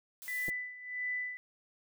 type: noise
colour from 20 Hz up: blue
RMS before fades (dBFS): -47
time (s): 0.22-0.5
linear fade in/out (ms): 0
type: tone with tremolo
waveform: sine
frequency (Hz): 1992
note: B6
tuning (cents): +14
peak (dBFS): -32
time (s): 0.28-1.37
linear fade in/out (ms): 0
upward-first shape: sine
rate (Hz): 1.5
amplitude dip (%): 80
type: clicks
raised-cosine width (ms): 2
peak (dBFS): -30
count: 2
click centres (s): 0.483 / 0.489
effects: none